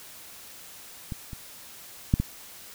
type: clicks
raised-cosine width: 5 ms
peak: -20 / -25 / -7 / -12 dBFS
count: 4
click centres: 1.122 / 1.332 / 2.139 / 2.2 s
effects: white hiss -46 dBFS RMS until 2.74 s